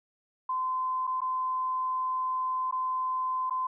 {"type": "tone with dropouts", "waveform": "sine", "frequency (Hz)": 1029, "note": "C6", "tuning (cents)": -29, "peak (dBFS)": -27, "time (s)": [0.49, 3.67], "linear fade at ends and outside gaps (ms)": 5, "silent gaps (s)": [[1.07, 1.074], [1.206, 1.216], [2.712, 2.724], [3.498, 3.507]], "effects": []}